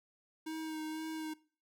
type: tone with vibrato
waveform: square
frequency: 314.8 Hz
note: D#4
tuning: 20 cents sharp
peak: -39 dBFS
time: 0.46-1.34 s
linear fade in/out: 10 ms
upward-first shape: sine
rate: 2 Hz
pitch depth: 19 cents each way
effects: noise-tail reverb RT60 0.4 s tail -21 dB re dry